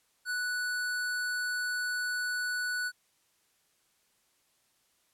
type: tone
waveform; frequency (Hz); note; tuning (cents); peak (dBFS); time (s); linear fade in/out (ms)
square; 1480; F#6; 0; -31; 0.25-2.92; 50
effects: white hiss -71 dBFS RMS until 5.13 s + low-pass 12000 Hz 12 dB/octave